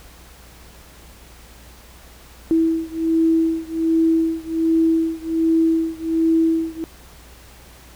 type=beating tone pair; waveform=sine; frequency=325.3 / 326.6 Hz; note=E4 / E4; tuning=-23 / -16 cents; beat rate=1.3 Hz; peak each=-18 / -19 dBFS; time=2.51-6.84 s; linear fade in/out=0 ms; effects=added 60 Hz sine -45 dBFS peak until 7.95 s + pink hiss -46 dBFS RMS until 7.95 s